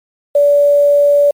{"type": "tone with quantisation", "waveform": "sine", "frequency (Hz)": 576, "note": "D5", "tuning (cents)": -34, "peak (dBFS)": -6, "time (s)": [0.35, 1.31], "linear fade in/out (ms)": 5, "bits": 6, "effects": ["MP3 96 kbps"]}